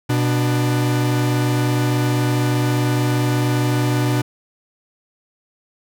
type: tone pair together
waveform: 45% pulse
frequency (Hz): 123.47 / 295.4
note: B2 / D4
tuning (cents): 0 / +10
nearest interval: octave + minor third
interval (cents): 1510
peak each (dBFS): -17 / -22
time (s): 0.09-4.22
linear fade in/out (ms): 10
effects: none